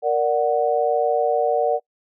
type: chord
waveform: sine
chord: Bb augmented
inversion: none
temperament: equal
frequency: 466.2 / 587.3 / 740 Hz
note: Bb4 / D5 / F#5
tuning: 0 / 0 / 0 cents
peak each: -21 dBFS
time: 0.02-1.8 s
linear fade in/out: 50 ms
effects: noise-tail reverb RT60 0.1 s tail -25 dB re dry